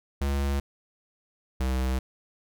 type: tone pair in turn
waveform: square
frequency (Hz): 69.7 / 64.57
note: C#2 / C2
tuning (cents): +10 / -22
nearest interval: minor second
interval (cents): 132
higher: first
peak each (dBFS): -25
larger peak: neither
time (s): 0.21-0.6 / 1.6-1.99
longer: neither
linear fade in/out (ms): 5
effects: none